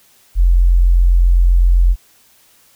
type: tone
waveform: sine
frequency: 43.83 Hz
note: F1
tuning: 7 cents sharp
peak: -7 dBFS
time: 0.35-1.96 s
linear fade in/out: 50 ms
effects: white hiss -51 dBFS RMS until 2.75 s